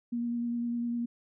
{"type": "tone with vibrato", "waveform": "sine", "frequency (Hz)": 237.2, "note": "A#3", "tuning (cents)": 30, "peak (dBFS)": -29, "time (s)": [0.12, 1.06], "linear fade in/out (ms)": 10, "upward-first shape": "sine", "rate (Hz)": 9.9, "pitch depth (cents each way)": 14, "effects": []}